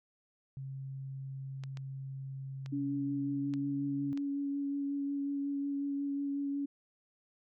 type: tone with pitch glide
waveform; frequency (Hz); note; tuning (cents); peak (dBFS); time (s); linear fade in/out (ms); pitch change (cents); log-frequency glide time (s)
sine; 134.8 to 139.31; C#3 to C#3; -48 to +9; -39; 0.57-4.13; 0; +57; 3.25-3.76
type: clicks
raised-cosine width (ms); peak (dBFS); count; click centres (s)
0.2; -31; 5; 1.637 / 1.772 / 2.661 / 3.538 / 4.175
type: tone with vibrato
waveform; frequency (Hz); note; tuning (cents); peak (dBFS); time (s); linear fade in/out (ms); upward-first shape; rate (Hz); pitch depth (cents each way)
sine; 281.3; C#4; +26; -32; 2.72-6.66; 10; sine; 5.5; 12
effects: none